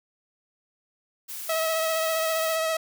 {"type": "noise", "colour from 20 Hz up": "blue", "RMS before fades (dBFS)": -36, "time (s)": [1.28, 2.57], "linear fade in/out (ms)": 20}
{"type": "tone with vibrato", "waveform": "sawtooth", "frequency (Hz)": 644, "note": "E5", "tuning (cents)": -41, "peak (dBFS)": -20, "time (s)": [1.49, 2.77], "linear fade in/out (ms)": 5, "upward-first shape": "triangle", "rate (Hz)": 15, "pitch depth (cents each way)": 27}
{"effects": []}